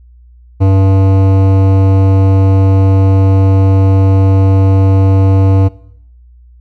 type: tone with hard clipping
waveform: sine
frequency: 96.3 Hz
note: G2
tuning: 30 cents flat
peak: -7 dBFS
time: 0.6-5.69 s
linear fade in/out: 20 ms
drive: 15 dB
effects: noise-tail reverb RT60 0.7 s tail -21 dB re dry + added 60 Hz sine -37 dBFS peak until 6.6 s